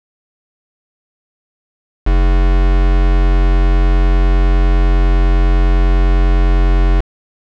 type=tone with quantisation; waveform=triangle; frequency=44.97 Hz; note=F#1; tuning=49 cents flat; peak=-6 dBFS; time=2.06-7.01 s; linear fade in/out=10 ms; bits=3; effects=low-pass 3000 Hz 12 dB/octave